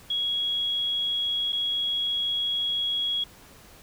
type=tone with dropouts; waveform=sine; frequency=3322 Hz; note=G#7; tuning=in tune; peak=-24 dBFS; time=0.1-3.24 s; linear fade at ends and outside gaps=5 ms; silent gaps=1.523-1.528 s; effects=pink hiss -51 dBFS RMS until 3.82 s